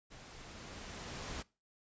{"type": "noise with level ramp", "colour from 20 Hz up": "pink", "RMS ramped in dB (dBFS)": [-54, -42], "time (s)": [0.1, 1.43], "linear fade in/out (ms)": 20, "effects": ["noise-tail reverb RT60 0.3 s tail -22 dB re dry", "resampled to 16000 Hz"]}